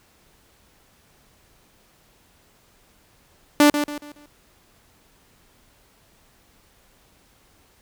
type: tone with echo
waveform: sawtooth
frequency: 293.7 Hz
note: D4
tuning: in tune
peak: -7 dBFS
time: 3.6-3.7 s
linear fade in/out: 2 ms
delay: 140 ms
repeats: 4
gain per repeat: -9 dB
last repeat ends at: 4.26 s
effects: pink hiss -58 dBFS RMS until 7.81 s